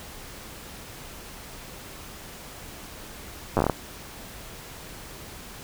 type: slowing click train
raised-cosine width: 1 ms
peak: -7 dBFS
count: 8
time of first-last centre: 3.57-3.698 s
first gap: 9 ms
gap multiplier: 1.23
effects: pink hiss -42 dBFS RMS until 5.63 s